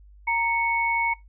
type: tone pair together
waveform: sine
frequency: 930 / 2212 Hz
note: A#5 / C#7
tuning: -4 / -4 cents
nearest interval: octave + minor third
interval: 1500 cents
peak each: -24 / -23 dBFS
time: 0.27-1.14 s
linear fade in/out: 10 ms
effects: noise-tail reverb RT60 0.2 s tail -22 dB re dry + added 50 Hz sine -47 dBFS peak until 1.28 s